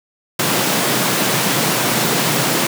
pink high-pass noise, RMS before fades -17 dBFS, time 0.39-2.67 s, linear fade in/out 5 ms, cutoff 120 Hz, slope 96 dB/octave, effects none

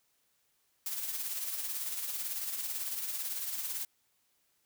blue noise with tremolo, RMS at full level -35 dBFS, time 0.86-3.85 s, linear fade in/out 2 ms, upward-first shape sine, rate 18 Hz, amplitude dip 45%, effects white hiss -74 dBFS RMS until 4.65 s

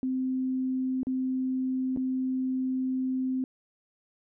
sine tone with dropouts, 259.2 Hz, C4, 16 cents flat, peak -26 dBFS, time 0.03-3.44 s, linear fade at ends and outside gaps 1 ms, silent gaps 1.032-1.069 / 1.963-1.972 s, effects none

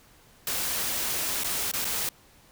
white noise with dropouts, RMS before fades -29 dBFS, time 0.47-2.09 s, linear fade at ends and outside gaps 2 ms, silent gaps 1.436-1.443 / 1.715-1.736 / 1.846-1.851 s, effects pink hiss -57 dBFS RMS until 2.51 s

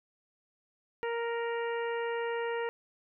harmonic tone, 466.7 Hz, A#4, 2 cents sharp, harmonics 1 / 2 / 3 / 4 / 5 / 6, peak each -32 / -38 / -43 / -41 / -48 / -48 dBFS, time 1.03-2.69 s, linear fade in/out 0 ms, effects none

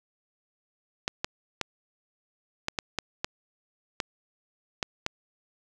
clicks, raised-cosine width 0.2 ms, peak -10 dBFS, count 10, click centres 1.079 / 1.245 / 1.613 / 2.684 / 2.788 / 2.987 / 3.245 / 4.002 / 4.828 / 5.064 s, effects none

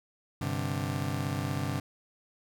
30% pulse chord, G suspended fourth, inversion none, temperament just, 98 / 130.67 / 147 Hz, G2 / C3 / D3, 0 / -2 / +2 cents, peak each -32 dBFS, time 0.41-1.8 s, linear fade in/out 5 ms, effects none

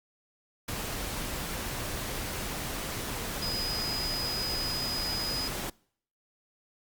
sine tone in noise, 4978 Hz, D#8, in tune, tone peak -31 dBFS, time 3.42-5.48 s, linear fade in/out 5 ms, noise pink, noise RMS -35 dBFS, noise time 0.68-5.7 s, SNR +1 dB, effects noise-tail reverb RT60 0.6 s tail -25 dB re dry + Opus 48 kbps

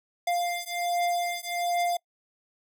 square beating tone pair, 698.5 / 699.8 Hz, F5 / F5, 0 / +3 cents, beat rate 1.3 Hz, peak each -30 dBFS, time 0.27-1.97 s, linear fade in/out 5 ms, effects noise-tail reverb RT60 0.1 s tail -25 dB re dry

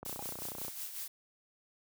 click train, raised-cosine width 1 ms, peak -30 dBFS, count 21, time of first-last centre 0.03-0.681 s, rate 30.7 Hz
blue noise with tremolo, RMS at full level -40 dBFS, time 0.05-1.08 s, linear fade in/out 5 ms, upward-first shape sine, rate 5.5 Hz, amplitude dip 55%
triangle tone with exponential decay, 814 Hz, G#5, 35 cents flat, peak -38 dBFS, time 0.19-0.28 s, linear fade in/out 2 ms, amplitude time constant 18 ms
effects high-pass 60 Hz 12 dB/octave

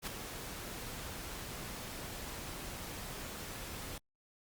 pink noise with ADSR envelope, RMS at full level -37 dBFS, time 0.02-3.98 s, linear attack 51 ms, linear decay 6 ms, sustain -7 dB, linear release 3 ms, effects Opus 48 kbps

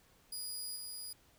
20% pulse tone with level steps, 4900 Hz, D#8, 27 cents flat, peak -34 / -37 dBFS, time 0.32-1.13 s, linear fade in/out 5 ms, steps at 0.76 s, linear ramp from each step 2 ms, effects pink hiss -67 dBFS RMS until 1.38 s

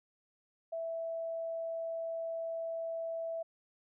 sine tone, 659.3 Hz, E5, in tune, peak -35 dBFS, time 0.72-3.43 s, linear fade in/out 10 ms, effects none

